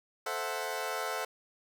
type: chord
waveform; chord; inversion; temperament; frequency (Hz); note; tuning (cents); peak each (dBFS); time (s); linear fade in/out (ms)
20% pulse; F# half-diminished seventh; first; equal; 440 / 523.3 / 659.3 / 740; A4 / C5 / E5 / F#5; 0 / 0 / 0 / 0; -34; 0.26-1.25; 5
effects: none